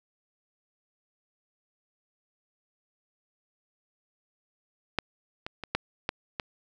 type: clicks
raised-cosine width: 0.3 ms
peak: -9 / -19 / -20 / -9 / -11 / -15 dBFS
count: 6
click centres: 4.987 / 5.465 / 5.637 / 5.75 / 6.091 / 6.398 s
effects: none